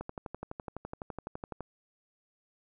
click train, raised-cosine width 1 ms, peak -24 dBFS, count 20, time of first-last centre 0.01-1.607 s, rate 11.9 Hz, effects none

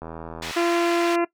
click train, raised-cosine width 1 ms, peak -21 dBFS, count 41, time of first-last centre 0.02-0.51 s, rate 81.7 Hz
white band-pass noise, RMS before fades -33 dBFS, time 0.42-1.16 s, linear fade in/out 5 ms, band 960 to 3600 Hz, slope 12 dB/octave
harmonic tone, 342.4 Hz, F4, 34 cents flat, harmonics 1 / 2 / 3 / 4 / 5 / 6 / 7 / 8, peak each -20 / -26 / -30 / -32 / -34 / -36 / -37 / -38 dBFS, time 0.56-1.25 s, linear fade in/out 10 ms
effects noise-tail reverb RT60 0.1 s tail -19 dB re dry

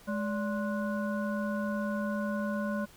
harmonic tone with a mistuned harmonic, 210 Hz, G#3, 19 cents sharp, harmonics 1 / 3 / 5 / 7, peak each -31 / -36 / -41 / -40 dBFS, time 0.07-2.86 s, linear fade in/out 20 ms, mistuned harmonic 3, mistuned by -150 cents, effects pink hiss -56 dBFS RMS until 2.96 s

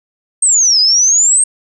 sine exponential two-way sweep, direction down then up, 8550 to 4929 to 8550 Hz, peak -7 dBFS, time 0.42-1.44 s, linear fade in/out 5 ms, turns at 0.8 s, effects none

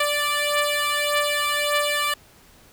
10% pulse beating tone pair, 586 / 587.7 Hz, D5 / D5, -4 / +1 cents, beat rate 1.7 Hz, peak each -14 / -17 dBFS, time 0-2.14 s, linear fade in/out 5 ms, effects pink hiss -52 dBFS RMS until 2.72 s

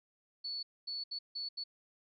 sine tone bursts at uneven times, 4435 Hz, C#8, in tune, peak -37 dBFS, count 5, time 0.44-0.63 / 0.87-1.04 / 1.11-1.19 / 1.35-1.49 / 1.57-1.64 s, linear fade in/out 10 ms, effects none

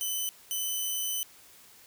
5% pulse tone pair in turn, 3019 / 3019 Hz, F#7 / F#7, +34 / +34 cents, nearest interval unison, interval 0 cents, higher neither, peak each -21 dBFS, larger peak neither, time 0.01-0.29 / 0.51-1.23 s, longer second, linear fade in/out 0 ms, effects white hiss -55 dBFS RMS until 1.86 s

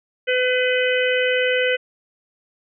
harmonic tone, 504 Hz, B4, 35 cents sharp, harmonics 1 / 3 / 4 / 5 / 6, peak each -19 / -24 / -25 / -26 / -27 dBFS, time 0.27-1.77 s, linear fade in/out 20 ms, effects none

